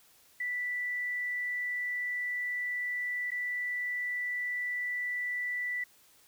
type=tone with dropouts; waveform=sine; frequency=1971 Hz; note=B6; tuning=4 cents flat; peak=-31 dBFS; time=0.4-5.84 s; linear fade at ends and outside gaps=5 ms; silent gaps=3.306-3.316 s; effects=white hiss -62 dBFS RMS until 6.27 s